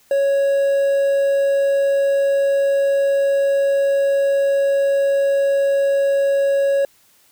triangle tone with quantisation, 554.4 Hz, C#5, in tune, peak -12 dBFS, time 0.11-6.85 s, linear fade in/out 2 ms, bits 7, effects white hiss -55 dBFS RMS until 7.31 s

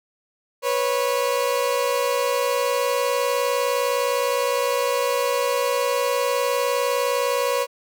30% pulse tone pair together, 490.3 / 550 Hz, B4 / C#5, -13 / -14 cents, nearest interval major second, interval 199 cents, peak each -20 dBFS, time 0.62-7.67 s, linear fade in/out 50 ms, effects none

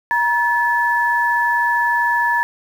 sine tone pair together, 949 / 1733.5 Hz, A#5 / A6, +31 / -26 cents, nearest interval minor seventh, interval 1043 cents, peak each -17 dBFS, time 0.11-2.43 s, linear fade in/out 0 ms, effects 7-bit

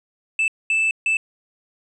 triangle tone bursts at uneven times, 2637 Hz, E7, in tune, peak -15 dBFS, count 3, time 0.39-0.48 / 0.7-0.91 / 1.06-1.17 s, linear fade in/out 2 ms, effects resampled to 22050 Hz

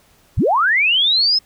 sine linear sweep, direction up, 32.7 to 5230 Hz, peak -12 dBFS, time 0.37-1.39 s, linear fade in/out 10 ms, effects pink hiss -54 dBFS RMS until 1.45 s

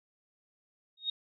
sine tone with exponential growth, 3729 Hz, A#7, in tune, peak -26 dBFS, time 0.97-1.1 s, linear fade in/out 5 ms, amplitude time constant 28 ms, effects none

